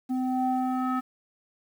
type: tone with low-pass filter sweep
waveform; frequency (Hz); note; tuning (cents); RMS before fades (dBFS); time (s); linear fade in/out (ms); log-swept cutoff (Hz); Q
square; 256.3; C4; -36; -27; 0.09-1.01; 20; 520 to 1400; 3.8
effects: 9-bit